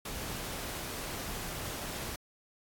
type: noise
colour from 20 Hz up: pink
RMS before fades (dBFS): -39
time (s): 0.05-2.16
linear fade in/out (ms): 5
effects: AAC 64 kbps